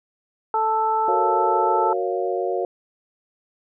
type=harmonic tone; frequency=440 Hz; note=A4; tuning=in tune; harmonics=1 / 2 / 3; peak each=-27 / -19 / -26 dBFS; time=0.54-1.93 s; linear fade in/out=2 ms
type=chord; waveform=sine; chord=Gb major seventh; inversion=none; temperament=equal; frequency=370 / 466.2 / 554.4 / 698.5 Hz; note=Gb4 / Bb4 / Db5 / F5; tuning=0 / 0 / 0 / 0 cents; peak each=-25 / -27 / -28 / -27 dBFS; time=1.08-2.65 s; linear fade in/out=2 ms
effects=none

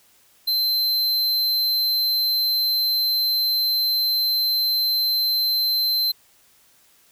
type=tone; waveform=square; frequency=4100 Hz; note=C8; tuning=36 cents flat; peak=-19 dBFS; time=0.47-6.12 s; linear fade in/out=10 ms; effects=white hiss -57 dBFS RMS until 7.11 s

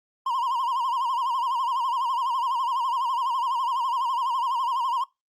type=tone with vibrato; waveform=triangle; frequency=1000 Hz; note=B5; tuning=21 cents sharp; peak=-21 dBFS; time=0.26-5.04 s; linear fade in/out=5 ms; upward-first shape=sine; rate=12 Hz; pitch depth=130 cents each way; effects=noise-tail reverb RT60 0.2 s tail -22 dB re dry + Opus 48 kbps

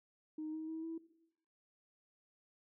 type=tone with pitch steps; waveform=sine; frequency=310.3 / 315.7 / 321.2 / 326.9 Hz; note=D#4 / D#4 / E4 / E4; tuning=-5 / +25 / -45 / -14 cents; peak=-39 dBFS; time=0.38-0.98 s; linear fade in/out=5 ms; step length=150 ms; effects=noise-tail reverb RT60 0.8 s tail -17 dB re dry + tanh soft clip ceiling -35 dBFS

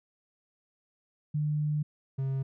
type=tone pair in turn; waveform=sine / triangle; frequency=150 / 134.45 Hz; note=D3 / C3; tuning=+37 / +47 cents; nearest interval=major second; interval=190 cents; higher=first; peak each=-26 dBFS; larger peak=neither; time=1.34-1.83 / 2.18-2.43 s; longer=first; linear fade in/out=10 ms; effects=none

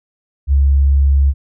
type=tone; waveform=sine; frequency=69.3 Hz; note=C#2; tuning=in tune; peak=-8 dBFS; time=0.47-1.34 s; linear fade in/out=50 ms; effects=none

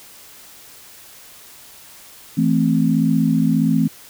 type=chord; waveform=sine; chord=A minor; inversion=second; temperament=equal; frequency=164.81 / 220 / 261.6 Hz; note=E3 / A3 / C4; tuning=0 / 0 / 0 cents; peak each=-18 dBFS; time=2.37-3.88 s; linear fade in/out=10 ms; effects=white hiss -43 dBFS RMS until 4.09 s

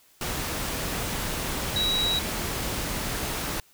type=tone in noise; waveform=sine; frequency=3872 Hz; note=B7; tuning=35 cents flat; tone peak=-23 dBFS; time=1.76-2.19 s; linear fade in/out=2 ms; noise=pink; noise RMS=-30 dBFS; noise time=0.21-3.6 s; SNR=+4 dB; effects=white hiss -59 dBFS RMS until 3.73 s

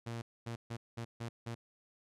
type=tone bursts at uneven times; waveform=sawtooth; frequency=116.4 Hz; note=A#2; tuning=2 cents flat; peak=-35 dBFS; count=6; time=0.06-0.22 / 0.46-0.56 / 0.7-0.77 / 0.97-1.05 / 1.2-1.29 / 1.46-1.55 s; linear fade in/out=10 ms; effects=low-pass 9000 Hz 12 dB/octave

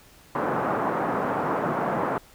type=band-pass noise; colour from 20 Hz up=white; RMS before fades=-26 dBFS; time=0.35-2.18 s; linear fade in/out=2 ms; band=130 to 1200 Hz; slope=24 dB/octave; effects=pink hiss -53 dBFS RMS until 2.34 s

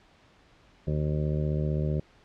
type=harmonic tone; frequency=75.6 Hz; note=D#2; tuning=49 cents flat; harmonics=1 / 2 / 3 / 4 / 5 / 6 / 7 / 8; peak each=-31 / -27 / -37 / -42 / -36 / -44 / -39 / -42 dBFS; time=0.87-2 s; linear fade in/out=5 ms; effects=pink hiss -59 dBFS RMS until 2.24 s + low-pass 4000 Hz 12 dB/octave

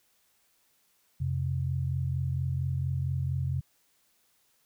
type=tone pair together; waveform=sine; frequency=89 / 133.35 Hz; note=F2 / C3; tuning=+33 / +33 cents; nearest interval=perfect fifth; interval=700 cents; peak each=-31 / -29 dBFS; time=1.2-3.61 s; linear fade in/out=10 ms; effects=white hiss -69 dBFS RMS until 4.65 s

